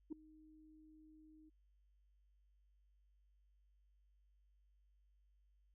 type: tone with ADSR envelope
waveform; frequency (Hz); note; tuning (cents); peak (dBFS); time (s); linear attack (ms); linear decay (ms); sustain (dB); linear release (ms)
sine; 311.1; D#4; 0; -38; 0.1-1.5; 25; 4; -23; 17
effects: tanh soft clip ceiling -37 dBFS + added 50 Hz sine -70 dBFS peak until 5.74 s